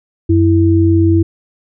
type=tone pair together; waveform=sine; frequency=92.5 / 329.6 Hz; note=F#2 / E4; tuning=0 / 0 cents; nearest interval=octave + minor seventh; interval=2200 cents; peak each=-10 dBFS; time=0.29-1.23 s; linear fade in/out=10 ms; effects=none